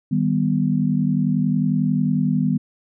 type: chord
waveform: sine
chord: Eb augmented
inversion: none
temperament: equal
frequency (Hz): 155.56 / 196 / 246.9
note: Eb3 / G3 / B3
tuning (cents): 0 / 0 / 0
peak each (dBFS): -21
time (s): 0.11-2.58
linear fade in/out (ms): 10
effects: none